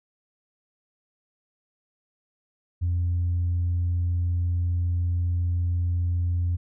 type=tone; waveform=sine; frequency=87.31 Hz; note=F2; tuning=in tune; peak=-20 dBFS; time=2.81-6.57 s; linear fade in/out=20 ms; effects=tanh soft clip ceiling -19 dBFS